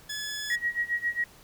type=tone; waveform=15% pulse; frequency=1708 Hz; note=G#6; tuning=48 cents sharp; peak=-26 dBFS; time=0.09-0.56 s; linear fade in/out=10 ms
type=tone with tremolo; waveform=sine; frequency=1903 Hz; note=A#6; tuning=35 cents sharp; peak=-23 dBFS; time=0.5-1.24 s; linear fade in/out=2 ms; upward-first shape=sine; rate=7.4 Hz; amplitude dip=90%
effects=pink hiss -54 dBFS RMS until 1.43 s